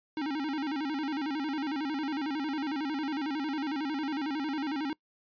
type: tone with vibrato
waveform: square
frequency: 291 Hz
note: D4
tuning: 16 cents flat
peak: -31 dBFS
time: 0.17-4.93 s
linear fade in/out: 2 ms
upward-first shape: square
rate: 11 Hz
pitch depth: 120 cents each way
effects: noise-tail reverb RT60 0.1 s tail -24 dB re dry + resampled to 11025 Hz